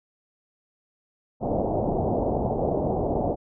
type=low-pass noise; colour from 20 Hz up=white; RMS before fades=-25 dBFS; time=1.4-3.36 s; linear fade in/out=50 ms; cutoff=770 Hz; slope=48 dB/octave; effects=none